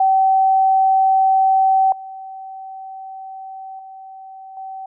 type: tone with level steps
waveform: sine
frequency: 767 Hz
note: G5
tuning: 38 cents flat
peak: -11 / -30 / -34 / -28 dBFS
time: 0-4.86 s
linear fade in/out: 5 ms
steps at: 1.92 / 3.79 / 4.57 s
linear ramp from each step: 2 ms
effects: none